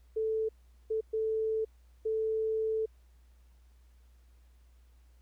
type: tone bursts at uneven times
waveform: sine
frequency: 440 Hz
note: A4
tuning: in tune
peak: -28 dBFS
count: 4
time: 0.16-0.49 / 0.9-1.01 / 1.13-1.65 / 2.05-2.86 s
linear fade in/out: 10 ms
effects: added 60 Hz sine -57 dBFS peak until 5.21 s + pink hiss -73 dBFS RMS until 5.21 s